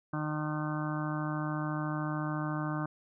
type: harmonic tone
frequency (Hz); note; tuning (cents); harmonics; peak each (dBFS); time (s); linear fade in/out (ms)
152.3; D#3; -37; 1 / 2 / 4 / 5 / 6 / 7 / 8 / 9 / 10; -34 / -36 / -43 / -45 / -46 / -43 / -42 / -49 / -44; 0.13-2.86; 5
effects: none